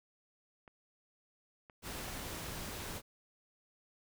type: clicks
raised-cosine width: 0.5 ms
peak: -39 dBFS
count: 2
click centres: 0.678 / 1.698 s
type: noise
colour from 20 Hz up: pink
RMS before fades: -43 dBFS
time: 1.82-3.02 s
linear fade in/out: 50 ms
effects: none